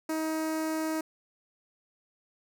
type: tone with notch filter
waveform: sawtooth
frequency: 316.4 Hz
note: D#4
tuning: 29 cents sharp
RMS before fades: -31 dBFS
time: 0.09-1.01 s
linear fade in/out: 5 ms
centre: 3300 Hz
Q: 1.2
effects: none